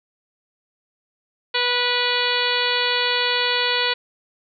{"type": "harmonic tone", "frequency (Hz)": 489.7, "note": "B4", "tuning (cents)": -15, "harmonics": [1, 2, 3, 4, 5, 6, 7, 8, 9], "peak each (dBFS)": [-27, -27, -27, -27, -27, -27, -27, -27, -27], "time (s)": [1.54, 3.94], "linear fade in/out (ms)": 10, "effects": []}